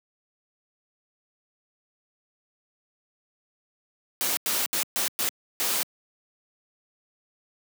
white noise bursts at uneven times, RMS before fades -26 dBFS, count 6, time 4.21-4.37 / 4.46-4.66 / 4.73-4.83 / 4.96-5.08 / 5.19-5.29 / 5.6-5.83 s, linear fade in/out 0 ms, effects high-pass 200 Hz 12 dB/octave

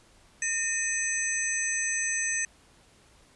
sine tone cluster, 1830 / 2518 / 6160 / 7950 Hz, A#6 / D#7 / G8 / B8, -32 / +20 / -31 / +10 cents, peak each -31 / -35 / -30 / -33 dBFS, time 0.42-2.45 s, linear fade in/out 2 ms, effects pink hiss -59 dBFS RMS until 3.35 s + resampled to 24000 Hz

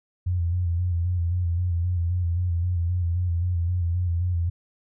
sine tone with vibrato, 87.31 Hz, F2, in tune, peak -21 dBFS, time 0.26-4.5 s, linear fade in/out 10 ms, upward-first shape square, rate 3.8 Hz, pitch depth 45 cents each way, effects none

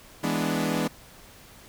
sawtooth chord, E dominant seventh, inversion none, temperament equal, 164.81 / 207.7 / 246.9 / 293.7 Hz, E3 / G#3 / B3 / D4, 0 / 0 / 0 / 0 cents, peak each -26 dBFS, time 0.23-0.88 s, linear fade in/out 10 ms, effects pink hiss -50 dBFS RMS until 1.68 s

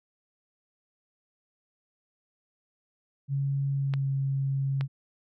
sine tone with pitch glide, 138.59 to 136.52 Hz, C#3 to C#3, 0 to -26 cents, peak -25 dBFS, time 3.28-4.88 s, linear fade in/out 50 ms, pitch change -26 cents, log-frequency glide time 3.72-4.08 s
clicks, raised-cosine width 0.3 ms, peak -20 dBFS, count 2, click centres 3.938 / 4.81 s
effects none

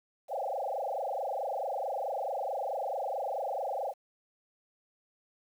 sine tone with frequency modulation, 668 Hz, E5, 23 cents sharp, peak -31 dBFS, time 0.28-3.94 s, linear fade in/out 50 ms, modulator 24.6 Hz, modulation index 6.2, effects 10-bit

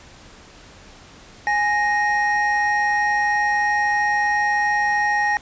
triangle tone pair together, 830.6 / 1866.4 Hz, G#5 / A#6, 0 / +2 cents, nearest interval octave + major second, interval 1402 cents, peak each -18 dBFS, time 1.47-5.37 s, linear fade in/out 0 ms, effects pink hiss -45 dBFS RMS until 5.41 s + resampled to 16000 Hz

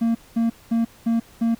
triangle tone bursts, 229.7 Hz, A#3, 25 cents flat, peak -15 dBFS, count 5, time 0.01-1.55 s, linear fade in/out 10 ms, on 140 ms, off 210 ms, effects pink hiss -50 dBFS RMS until 1.59 s

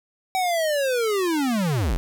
square linear sweep, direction down, 765 to 32.31 Hz, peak -21 dBFS, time 0.35-1.97 s, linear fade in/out 0 ms, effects none

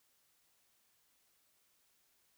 silence, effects white hiss -74 dBFS RMS until 2.37 s

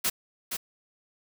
white noise with echo, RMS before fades -26 dBFS, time 0.04-0.1 s, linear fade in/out 10 ms, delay 470 ms, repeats 1, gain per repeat -6 dB, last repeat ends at 0.57 s, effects none

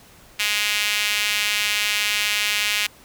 sawtooth tone with high-pass filter, 208.3 Hz, G#3, 5 cents sharp, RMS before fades -22 dBFS, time 0.39-2.87 s, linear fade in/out 10 ms, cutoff 2500 Hz, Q 2.1, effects pink hiss -49 dBFS RMS until 3.04 s

